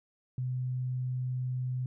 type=tone; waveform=sine; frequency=127 Hz; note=B2; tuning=49 cents sharp; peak=-30 dBFS; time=0.38-1.86 s; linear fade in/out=2 ms; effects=none